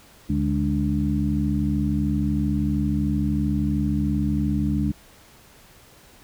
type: harmonic tone with a mistuned harmonic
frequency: 73 Hz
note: D2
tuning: 10 cents flat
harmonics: 1 / 2 / 3 / 4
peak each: -26 / -26 / -24 / -26 dBFS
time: 0.29-4.92 s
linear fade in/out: 10 ms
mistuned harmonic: 3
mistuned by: -81 cents
effects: pink hiss -51 dBFS RMS until 6.23 s